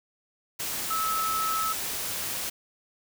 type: tone in noise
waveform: sine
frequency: 1300 Hz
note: E6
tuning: 24 cents flat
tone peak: -26 dBFS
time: 0.9-1.73 s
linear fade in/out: 10 ms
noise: white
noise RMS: -32 dBFS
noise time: 0.59-2.5 s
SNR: +3 dB
effects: none